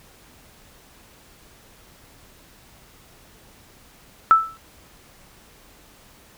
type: tone with exponential decay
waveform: sine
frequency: 1318.5 Hz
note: E6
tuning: in tune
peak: -6 dBFS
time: 4.31-4.57 s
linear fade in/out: 0 ms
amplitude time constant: 55 ms
effects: pink hiss -51 dBFS RMS until 6.37 s